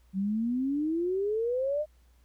sine exponential sweep, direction up, 186.3 to 620 Hz, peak -26 dBFS, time 0.13-1.86 s, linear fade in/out 50 ms, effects added 60 Hz sine -58 dBFS peak until 2.24 s + pink hiss -70 dBFS RMS until 2.24 s

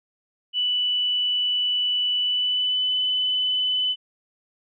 sine tone with pitch glide, 2970 to 3008 Hz, F#7 to F#7, +6 to +28 cents, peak -20 dBFS, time 0.53-3.96 s, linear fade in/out 50 ms, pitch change +22 cents, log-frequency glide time 2.18-2.95 s, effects none

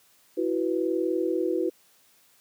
sine chord, E suspended second, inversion none, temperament equal, 329.6 / 370 / 493.9 Hz, E4 / F#4 / B4, 0 / 0 / 0 cents, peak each -27 / -27 / -30 dBFS, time 0.37-1.7 s, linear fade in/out 10 ms, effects white hiss -61 dBFS RMS until 2.4 s + high-pass 100 Hz 12 dB/octave

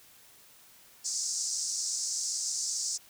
white band-pass noise, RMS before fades -33 dBFS, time 1.04-2.98 s, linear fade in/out 20 ms, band 5000 to 7900 Hz, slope 48 dB/octave, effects white hiss -57 dBFS RMS until 3.09 s

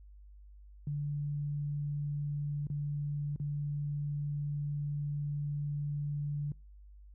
sine tone with dropouts, 145.6 Hz, D3, 15 cents flat, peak -32 dBFS, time 0.87-6.52 s, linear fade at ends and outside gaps 2 ms, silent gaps 2.67-2.7 / 3.361-3.399 s, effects noise-tail reverb RT60 0.3 s tail -26 dB re dry + added 50 Hz sine -51 dBFS peak until 7.14 s

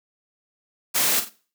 white noise with echo, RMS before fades -21 dBFS, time 0.94-1.21 s, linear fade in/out 20 ms, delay 45 ms, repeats 2, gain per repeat -10 dB, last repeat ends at 1.3 s, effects noise-tail reverb RT60 0.4 s tail -19 dB re dry + high-pass 150 Hz 12 dB/octave

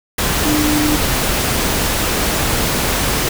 sine tone in noise, 300.4 Hz, D4, 39 cents sharp, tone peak -15 dBFS, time 0.45-0.96 s, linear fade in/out 5 ms, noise pink, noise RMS -17 dBFS, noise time 0.18-3.29 s, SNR -1 dB, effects none

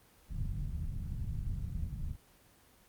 pink low-pass noise, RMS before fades -37 dBFS, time 0.28-2.17 s, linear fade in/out 50 ms, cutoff 160 Hz, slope 24 dB/octave, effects pink hiss -63 dBFS RMS until 2.88 s + Opus 24 kbps

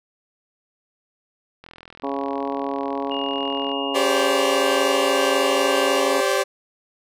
click train, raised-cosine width 0.3 ms, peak -25 dBFS, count 88, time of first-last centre 1.64-3.716 s, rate 41.9 Hz
harmonic tone, 138.59 Hz, C#3, in tune, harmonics 2 / 3 / 4 / 5 / 6 / 7 / 8, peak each -28 / -30 / -31 / -32 / -33 / -33 / -34 dBFS, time 2.03-6.21 s, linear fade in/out 10 ms
sine tone with pitch glide, 2845 to 2817 Hz, F7 to F7, +31 to +14 cents, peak -28 dBFS, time 3.11-6 s, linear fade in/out 2 ms, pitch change -17 cents, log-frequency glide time 3.35-5.68 s
sawtooth chord, G suspended fourth, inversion none, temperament equal with one note detuned, 392 / 523.3 / 575.9 Hz, G4 / C5 / D5, 0 / 0 / -34 cents, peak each -19 dBFS, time 3.94-6.44 s, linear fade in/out 20 ms
effects low-pass 12000 Hz 12 dB/octave

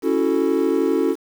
triangle chord, F# minor seventh, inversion second, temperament equal, 277.2 / 329.6 / 370 / 440 Hz, C#4 / E4 / F#4 / A4, 0 / 0 / 0 / 0 cents, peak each -20 dBFS, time 0.02-1.16 s, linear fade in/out 50 ms, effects 7-bit

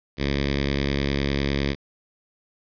5% pulse tone with notch filter, 69.8 Hz, C#2, 13 cents sharp, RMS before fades -24 dBFS, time 0.17-1.76 s, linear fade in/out 50 ms, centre 780 Hz, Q 0.55, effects resampled to 11025 Hz + 8-bit

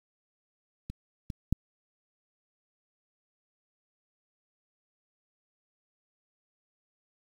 clicks, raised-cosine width 5 ms, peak -25 / -23 / -12 dBFS, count 3, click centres 0.9 / 1.302 / 1.526 s, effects 8-bit

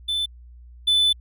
triangle tone pair in turn, 3520 / 3503 Hz, A7 / A7, 0 / -8 cents, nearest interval unison, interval 8 cents, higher first, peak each -20 / -14 dBFS, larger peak second, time 0.08-0.26 / 0.87-1.13 s, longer second, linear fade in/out 10 ms, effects added 60 Hz sine -42 dBFS peak until 1.2 s

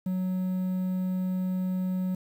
triangle tone with quantisation, 185 Hz, F#3, in tune, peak -24 dBFS, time 0.06-2.15 s, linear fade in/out 5 ms, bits 9, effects none

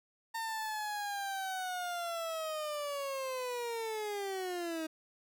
30% pulse linear sweep, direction down, 912 to 313.1 Hz, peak -33 dBFS, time 0.34-4.87 s, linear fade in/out 10 ms, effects none

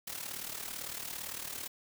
white noise with amplitude modulation, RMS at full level -38 dBFS, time 0.07-1.68 s, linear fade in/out 5 ms, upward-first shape sine, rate 37.8 Hz, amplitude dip 70%, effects none

